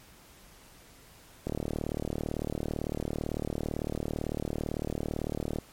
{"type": "click train", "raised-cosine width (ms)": 2, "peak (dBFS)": -18, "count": 157, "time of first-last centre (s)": [1.47, 5.586], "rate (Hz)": 37.9, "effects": ["pink hiss -55 dBFS RMS until 5.72 s", "MP3 64 kbps"]}